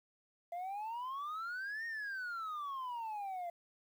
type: exponential two-way sweep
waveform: sine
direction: up then down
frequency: 680 to 1864.7 to 680 Hz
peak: -36 dBFS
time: 0.52-3.5 s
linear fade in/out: 5 ms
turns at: 1.86 s
effects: tanh soft clip ceiling -38 dBFS + 11-bit